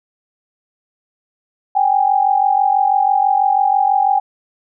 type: tone pair together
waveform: sine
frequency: 775 / 821.1 Hz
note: G5 / G#5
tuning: -20 / -20 cents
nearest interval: minor second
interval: 100 cents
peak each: -14 dBFS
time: 1.75-4.2 s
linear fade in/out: 10 ms
effects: none